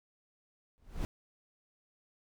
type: noise with exponential growth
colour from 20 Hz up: brown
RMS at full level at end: -29 dBFS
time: 0.78-1.05 s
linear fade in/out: 0 ms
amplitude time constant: 58 ms
effects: none